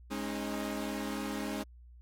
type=chord; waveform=sawtooth; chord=Ab suspended fourth; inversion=none; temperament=equal with one note detuned; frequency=207.7 / 271.3 / 311.1 Hz; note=Ab3 / Db4 / Eb4; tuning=0 / -37 / 0 cents; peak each=-34 / -35 / -36 dBFS; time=0.1-1.64 s; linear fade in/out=20 ms; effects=added 60 Hz sine -51 dBFS peak until 2.01 s + AAC 64 kbps